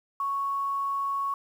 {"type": "tone", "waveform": "sine", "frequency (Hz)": 1108.7, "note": "C#6", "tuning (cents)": 0, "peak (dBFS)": -26, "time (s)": [0.2, 1.34], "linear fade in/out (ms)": 2, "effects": ["9-bit"]}